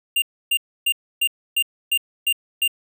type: tone bursts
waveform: square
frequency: 2794 Hz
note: F7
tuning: in tune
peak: -17 dBFS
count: 8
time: 0.16-2.678 s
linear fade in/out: 5 ms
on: 61 ms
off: 290 ms
effects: none